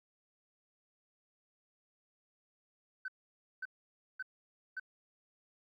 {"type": "tone bursts", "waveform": "sine", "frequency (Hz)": 1523, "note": "F#6", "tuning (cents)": 50, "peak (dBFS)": -36, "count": 4, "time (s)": [3.05, 4.798], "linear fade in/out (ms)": 5, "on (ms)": 32, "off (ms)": 540, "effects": ["tanh soft clip ceiling -34 dBFS", "13-bit"]}